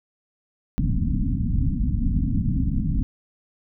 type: low-pass noise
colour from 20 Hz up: pink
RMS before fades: -22 dBFS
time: 0.78-3.03 s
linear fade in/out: 0 ms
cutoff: 280 Hz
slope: 96 dB/octave
effects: none